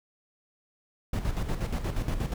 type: noise with tremolo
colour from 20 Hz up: brown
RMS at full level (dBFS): -27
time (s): 1.13-2.34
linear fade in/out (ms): 5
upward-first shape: square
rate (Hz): 8.4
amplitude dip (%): 60
effects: none